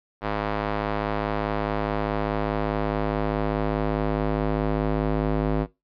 square tone with band-pass filter sweep, 52.4 Hz, G#1, 16 cents sharp, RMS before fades -25 dBFS, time 0.21-5.67 s, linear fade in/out 50 ms, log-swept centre 910 to 370 Hz, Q 0.71, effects noise-tail reverb RT60 0.2 s tail -18 dB re dry + resampled to 11025 Hz

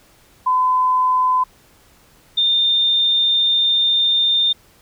sine tone pair in turn, 1015 / 3617 Hz, B5 / A7, +47 / +47 cents, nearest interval octave + minor seventh, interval 2200 cents, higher second, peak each -13 dBFS, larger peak neither, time 0.46-1.44 / 2.37-4.53 s, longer second, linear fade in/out 10 ms, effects pink hiss -52 dBFS RMS until 4.81 s

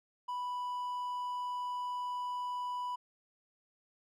triangle tone, 987.8 Hz, B5, in tune, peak -33 dBFS, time 0.28-2.96 s, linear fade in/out 10 ms, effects none

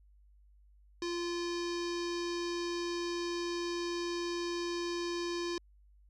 square tone with low-pass filter, 345.9 Hz, F4, 17 cents flat, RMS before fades -36 dBFS, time 1.02-5.58 s, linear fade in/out 2 ms, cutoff 5200 Hz, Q 3.2, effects added 50 Hz sine -59 dBFS peak until 6.09 s

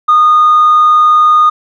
triangle tone with tanh clipping, 1229 Hz, D#6, 22 cents flat, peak -4 dBFS, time 0.08-1.5 s, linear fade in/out 10 ms, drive 5 dB, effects none

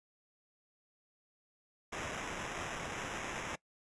white noise with sample-and-hold, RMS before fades -41 dBFS, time 1.92-3.56 s, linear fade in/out 10 ms, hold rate 4410 Hz, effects noise-tail reverb RT60 0.1 s tail -22 dB re dry + resampled to 22050 Hz

